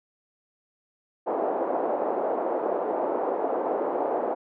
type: band-pass noise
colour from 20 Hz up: white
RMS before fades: -27 dBFS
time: 1.26-4.35 s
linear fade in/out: 20 ms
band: 330 to 760 Hz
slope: 24 dB/octave
effects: none